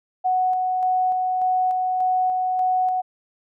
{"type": "tone with tremolo", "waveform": "sine", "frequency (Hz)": 740, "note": "F#5", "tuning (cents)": 0, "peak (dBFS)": -17, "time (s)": [0.24, 3.02], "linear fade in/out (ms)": 20, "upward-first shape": "square", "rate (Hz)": 1.7, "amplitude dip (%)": 25, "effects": []}